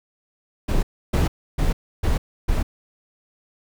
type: noise bursts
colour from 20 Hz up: brown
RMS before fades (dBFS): -19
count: 5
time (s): 0.68-2.63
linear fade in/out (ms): 10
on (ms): 150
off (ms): 300
effects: none